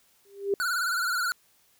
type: tone with exponential growth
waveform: sine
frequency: 398.6 Hz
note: G4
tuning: 29 cents sharp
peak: -19 dBFS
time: 0.25-0.54 s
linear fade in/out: 2 ms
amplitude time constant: 61 ms
type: tone with vibrato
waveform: square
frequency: 1431 Hz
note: F6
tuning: 42 cents sharp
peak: -26 dBFS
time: 0.6-1.32 s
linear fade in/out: 0 ms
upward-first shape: sine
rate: 19 Hz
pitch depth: 89 cents each way
effects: white hiss -64 dBFS RMS until 1.79 s